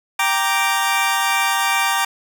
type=chord; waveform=20% pulse; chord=G minor; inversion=none; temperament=equal; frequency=784 / 932.3 / 1174.7 Hz; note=G5 / Bb5 / D6; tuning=0 / 0 / 0 cents; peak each=-16 dBFS; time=0.19-2.05 s; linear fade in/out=5 ms; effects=none